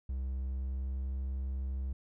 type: tone with pitch glide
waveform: triangle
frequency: 65.41 to 66.17 Hz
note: C2 to C2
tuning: 0 to +20 cents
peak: -31 dBFS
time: 0.09-1.93 s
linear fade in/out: 5 ms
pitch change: +20 cents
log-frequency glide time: 0.47-1.17 s
effects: none